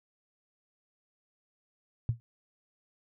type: tone with exponential decay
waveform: sine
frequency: 116.54 Hz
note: A#2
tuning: in tune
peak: -21 dBFS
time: 2.09-2.2 s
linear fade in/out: 0 ms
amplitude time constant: 23 ms
effects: none